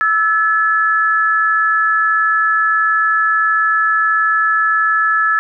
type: tone pair together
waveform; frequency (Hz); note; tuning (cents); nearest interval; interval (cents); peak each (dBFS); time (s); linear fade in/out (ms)
sine; 1316.5 / 1715; E6 / A6; -3 / -45; perfect fourth; 458; -14; 0.01-5.39; 0
effects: none